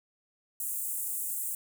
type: high-pass noise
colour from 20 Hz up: pink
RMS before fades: -34 dBFS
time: 0.6-1.55 s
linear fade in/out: 2 ms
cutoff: 7900 Hz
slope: 48 dB/octave
effects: none